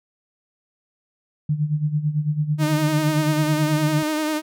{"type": "tone with tremolo", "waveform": "sine", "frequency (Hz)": 150.5, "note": "D3", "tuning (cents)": 43, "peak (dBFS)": -16, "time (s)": [1.49, 4.03], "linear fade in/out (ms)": 5, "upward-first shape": "sine", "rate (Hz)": 9, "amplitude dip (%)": 75}
{"type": "tone with vibrato", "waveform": "sawtooth", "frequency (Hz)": 307.8, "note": "D#4", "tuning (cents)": -19, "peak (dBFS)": -17, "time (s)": [2.58, 4.42], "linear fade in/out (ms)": 50, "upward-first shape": "sine", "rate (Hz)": 10, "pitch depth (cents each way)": 37}
{"effects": []}